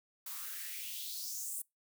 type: noise with high-pass filter sweep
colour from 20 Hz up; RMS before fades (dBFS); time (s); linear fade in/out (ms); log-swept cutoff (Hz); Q
blue; -42; 0.26-1.62; 5; 950 to 9300; 3.5
effects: noise-tail reverb RT60 0.2 s tail -25 dB re dry